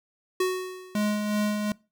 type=tone with exponential decay; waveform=square; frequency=370 Hz; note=F#4; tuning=in tune; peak=-21 dBFS; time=0.4-1.23 s; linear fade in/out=5 ms; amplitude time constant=180 ms
type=tone with tremolo; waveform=square; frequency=209.5 Hz; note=G#3; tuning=15 cents sharp; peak=-23 dBFS; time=0.95-1.72 s; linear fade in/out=2 ms; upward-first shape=sine; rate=2.7 Hz; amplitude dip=40%
effects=noise-tail reverb RT60 0.3 s tail -23 dB re dry